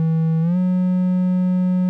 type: tone with pitch glide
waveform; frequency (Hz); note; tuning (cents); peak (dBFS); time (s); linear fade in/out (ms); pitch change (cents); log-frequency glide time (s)
triangle; 161.7 to 182.55; E3 to F#3; -33 to -23; -13; 0-1.89; 0; +210; 0.41-0.57
effects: none